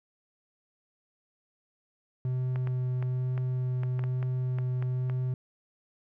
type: tone with vibrato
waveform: triangle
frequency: 127.1 Hz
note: C3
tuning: 50 cents flat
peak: -25 dBFS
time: 2.25-5.34 s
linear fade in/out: 2 ms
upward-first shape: sine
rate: 1.1 Hz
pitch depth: 8 cents each way
type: clicks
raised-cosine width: 0.5 ms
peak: -26 dBFS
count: 11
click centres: 2.559 / 2.673 / 3.026 / 3.378 / 3.834 / 3.993 / 4.039 / 4.228 / 4.586 / 4.825 / 5.098 s
effects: none